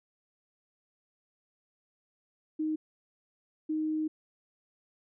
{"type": "tone pair in turn", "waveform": "sine", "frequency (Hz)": [311.1, 311.1], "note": ["D#4", "D#4"], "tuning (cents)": [0, 0], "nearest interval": "unison", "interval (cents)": 0, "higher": "neither", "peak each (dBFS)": -28, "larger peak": "neither", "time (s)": [[2.59, 2.76], [3.69, 4.08]], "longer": "second", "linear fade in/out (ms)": 10, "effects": []}